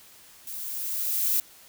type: noise with level ramp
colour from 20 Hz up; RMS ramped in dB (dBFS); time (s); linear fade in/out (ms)
violet; -37 to -23; 0.47-1.4; 2
effects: white hiss -52 dBFS RMS until 1.68 s